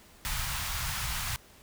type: band-stop noise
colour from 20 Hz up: pink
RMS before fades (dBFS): -33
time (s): 0.25-1.36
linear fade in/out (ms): 0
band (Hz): 140 to 910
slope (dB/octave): 24
effects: pink hiss -56 dBFS RMS until 1.62 s